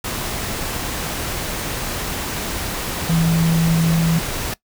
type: tone in noise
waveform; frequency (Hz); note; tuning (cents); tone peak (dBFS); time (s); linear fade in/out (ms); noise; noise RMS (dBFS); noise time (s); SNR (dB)
sine; 164.81; E3; 0; -14; 3.09-4.19; 5; pink; -25; 0.04-4.54; +8
effects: noise-tail reverb RT60 0.1 s tail -20 dB re dry